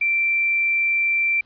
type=tone; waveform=sine; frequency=2349 Hz; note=D7; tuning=in tune; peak=-17 dBFS; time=0.01-1.41 s; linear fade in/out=5 ms; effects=pink hiss -59 dBFS RMS until 1.45 s + resampled to 11025 Hz